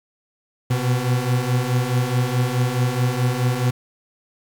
40% pulse beating tone pair, 121.7 / 126.4 Hz, B2 / B2, -25 / +41 cents, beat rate 4.7 Hz, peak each -22 / -19 dBFS, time 0.7-3.71 s, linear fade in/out 10 ms, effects 7-bit

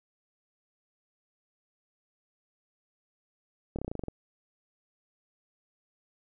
slowing click train, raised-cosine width 2 ms, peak -21 dBFS, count 10, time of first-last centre 3.76-4.083 s, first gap 27 ms, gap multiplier 1.07, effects none

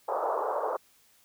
pink band-pass noise, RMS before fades -30 dBFS, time 0.08-0.77 s, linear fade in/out 10 ms, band 430 to 1200 Hz, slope 48 dB/octave, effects white hiss -63 dBFS RMS until 1.24 s

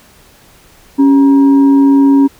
sine tone with frequency modulation, 277.1 Hz, C#4, 1 cent flat, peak -4 dBFS, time 0.98-2.28 s, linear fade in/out 20 ms, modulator 669 Hz, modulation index 0.29, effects pink hiss -44 dBFS RMS until 2.39 s

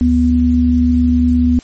sine tone pair together, 73.42 / 246.2 Hz, D2 / B3, 0 / -5 cents, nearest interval octave + major sixth, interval 2095 cents, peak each -14 / -10 dBFS, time 0.01-1.59 s, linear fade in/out 0 ms, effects white hiss -43 dBFS RMS until 1.63 s + MP3 32 kbps

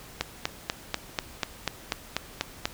click train, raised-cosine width 0.2 ms, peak -8 dBFS, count 11, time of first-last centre 0.21-2.655 s, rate 4.09 Hz, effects pink hiss -47 dBFS RMS until 2.73 s

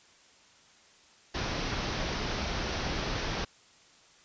pink low-pass noise, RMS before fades -33 dBFS, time 1.34-3.45 s, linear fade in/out 10 ms, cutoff 6000 Hz, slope 96 dB/octave, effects white hiss -59 dBFS RMS until 4.24 s + resampled to 16000 Hz

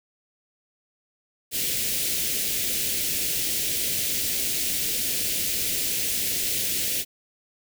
white band-stop noise, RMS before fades -26 dBFS, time 1.51-7.05 s, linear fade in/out 50 ms, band 520 to 2100 Hz, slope 24 dB/octave, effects none

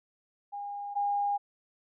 sine tone pair in turn, 812 / 812 Hz, G#5 / G#5, -39 / -39 cents, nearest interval unison, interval 0 cents, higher neither, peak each -35 / -26 dBFS, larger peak second, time 0.52-0.95 / 0.95-1.38 s, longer neither, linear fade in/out 20 ms, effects none

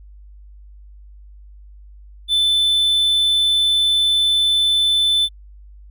triangle tone, 3520 Hz, A7, in tune, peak -12 dBFS, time 2.28-5.29 s, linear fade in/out 50 ms, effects added 50 Hz sine -39 dBFS peak until 5.9 s

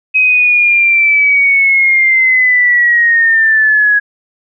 sine linear sweep, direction down, 2536 to 1661.2 Hz, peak -6 dBFS, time 0.14-4 s, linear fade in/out 20 ms, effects none

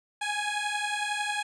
15% pulse beating tone pair, 826 / 837 Hz, G#5 / G#5, -10 / +13 cents, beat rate 11 Hz, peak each -25 dBFS, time 0.21-1.43 s, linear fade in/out 10 ms, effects resampled to 22050 Hz

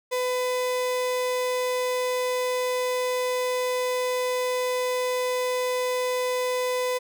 35% pulse tone, 502 Hz, B4, 28 cents sharp, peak -22 dBFS, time 0.11-6.99 s, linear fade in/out 20 ms, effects none

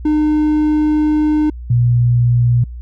triangle / sine tone pair in turn, 303.9 / 120.6 Hz, D#4 / B2, -41 / -41 cents, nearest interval octave + major third, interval 1600 cents, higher first, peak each -9 dBFS, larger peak neither, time 0.05-1.5 / 1.7-2.64 s, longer first, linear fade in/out 5 ms, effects added 60 Hz sine -26 dBFS peak until 2.81 s

